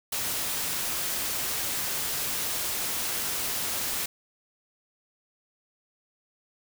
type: noise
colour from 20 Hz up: white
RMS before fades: -30 dBFS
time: 0.12-4.06 s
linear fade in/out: 5 ms
effects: none